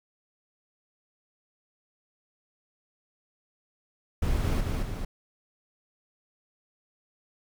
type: noise with echo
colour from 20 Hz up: brown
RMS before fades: -26 dBFS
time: 4.22-4.61 s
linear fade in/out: 5 ms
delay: 220 ms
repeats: 2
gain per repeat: -3 dB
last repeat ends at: 5.05 s
effects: none